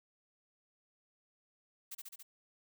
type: noise with echo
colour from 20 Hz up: blue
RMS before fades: -44 dBFS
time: 1.91-1.95 s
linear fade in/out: 10 ms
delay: 70 ms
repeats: 4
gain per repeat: -2 dB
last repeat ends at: 2.23 s
effects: none